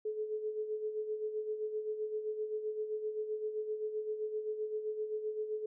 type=tone with tremolo; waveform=sine; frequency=429.5 Hz; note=A4; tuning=42 cents flat; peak=-32 dBFS; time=0.05-5.66 s; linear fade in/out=5 ms; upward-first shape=sine; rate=7.7 Hz; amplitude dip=60%; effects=none